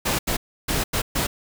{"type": "noise bursts at uneven times", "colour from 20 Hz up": "pink", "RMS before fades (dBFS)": -23, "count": 5, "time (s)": [[0.05, 0.19], [0.27, 0.37], [0.68, 0.84], [0.93, 1.02], [1.15, 1.27]], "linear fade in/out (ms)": 10, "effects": []}